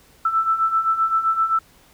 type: beating tone pair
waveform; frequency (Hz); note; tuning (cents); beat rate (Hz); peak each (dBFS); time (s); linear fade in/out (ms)
sine; 1318.5 / 1326.2; E6 / E6; 0 / +10; 7.7; -23 / -18; 0.25-1.59; 5
effects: pink hiss -53 dBFS RMS until 1.93 s